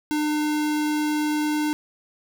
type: tone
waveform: square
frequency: 301.5 Hz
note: D4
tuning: 46 cents sharp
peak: -22 dBFS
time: 0.11-1.73 s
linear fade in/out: 0 ms
effects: none